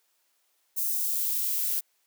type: noise with high-pass filter sweep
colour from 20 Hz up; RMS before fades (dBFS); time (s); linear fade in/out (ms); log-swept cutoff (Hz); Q
violet; -28; 0.76-1.81; 20; 6500 to 1100; 0.72
effects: white hiss -71 dBFS RMS until 2.06 s + high-pass 400 Hz 12 dB/octave